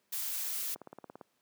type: noise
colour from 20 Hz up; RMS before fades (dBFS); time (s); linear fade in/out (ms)
blue; -36; 0.12-0.75; 10
type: click train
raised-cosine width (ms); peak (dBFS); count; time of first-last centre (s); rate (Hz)
1; -31; 9; 0.76-1.212; 17.7
effects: pink hiss -75 dBFS RMS until 1.41 s + high-pass 200 Hz 12 dB/octave